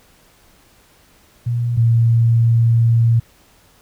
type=tone pair in turn; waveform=sine; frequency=119.2 / 115.81 Hz; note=A#2 / A#2; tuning=+39 / -11 cents; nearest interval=unison; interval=50 cents; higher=first; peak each=-16 / -10 dBFS; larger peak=second; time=1.46-1.77 / 1.77-3.2 s; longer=second; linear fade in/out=10 ms; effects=pink hiss -52 dBFS RMS until 3.81 s